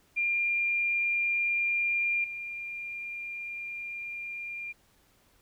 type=tone with level steps; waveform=sine; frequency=2397 Hz; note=D7; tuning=35 cents sharp; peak=-25 / -35 dBFS; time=0.16-4.73 s; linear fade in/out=20 ms; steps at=2.24 s; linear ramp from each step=2 ms; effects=pink hiss -65 dBFS RMS until 5.41 s